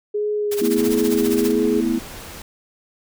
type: tone with vibrato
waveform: sine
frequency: 414.9 Hz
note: G#4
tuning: 2 cents flat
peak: -19 dBFS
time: 0.14-1.81 s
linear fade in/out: 10 ms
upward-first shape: sine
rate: 1.5 Hz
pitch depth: 21 cents each way
type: noise with tremolo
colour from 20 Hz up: white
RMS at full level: -28 dBFS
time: 0.51-1.52 s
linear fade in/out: 10 ms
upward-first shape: sine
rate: 15 Hz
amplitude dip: 80%
type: chord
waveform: sine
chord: A suspended second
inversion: none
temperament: equal with one note detuned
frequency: 220 / 246.9 / 328.3 Hz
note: A3 / B3 / E4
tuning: 0 / 0 / -7 cents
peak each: -24 / -21 / -21 dBFS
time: 0.61-1.99 s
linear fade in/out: 10 ms
type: noise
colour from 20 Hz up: pink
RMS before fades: -36 dBFS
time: 0.76-2.42 s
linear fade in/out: 2 ms
effects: none